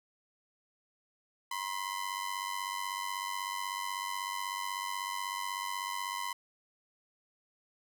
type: ring-modulated tone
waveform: sawtooth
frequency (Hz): 1013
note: B5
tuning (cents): +44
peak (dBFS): -28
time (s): 1.51-6.33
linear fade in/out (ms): 5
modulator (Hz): 48.1
effects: none